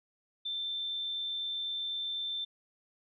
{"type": "tone", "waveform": "sine", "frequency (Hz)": 3556, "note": "A7", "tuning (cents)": 18, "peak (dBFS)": -33, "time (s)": [0.45, 2.45], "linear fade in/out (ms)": 10, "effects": []}